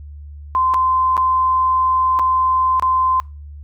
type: tone with dropouts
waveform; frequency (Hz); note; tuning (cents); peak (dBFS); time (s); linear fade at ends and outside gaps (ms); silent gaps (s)
sine; 1035; C6; -19; -13; 0.55-3.2; 0; 0.738-0.743 / 1.168-1.177 / 2.19-2.195 / 2.797-2.824
effects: noise-tail reverb RT60 0.3 s tail -25 dB re dry + added 73 Hz sine -32 dBFS peak until 3.63 s